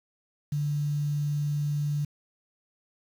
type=tone with quantisation; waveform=sine; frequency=146.5 Hz; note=D3; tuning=4 cents flat; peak=-25 dBFS; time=0.52-2.05 s; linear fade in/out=5 ms; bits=8; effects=none